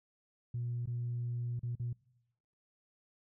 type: tone with dropouts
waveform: sine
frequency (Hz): 120.2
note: B2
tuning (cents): -46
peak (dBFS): -33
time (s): 0.54-1.93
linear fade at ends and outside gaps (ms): 5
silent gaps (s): 0.858-0.873 / 1.594-1.631 / 1.754-1.797
effects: noise-tail reverb RT60 1.0 s tail -25 dB re dry + tanh soft clip ceiling -30 dBFS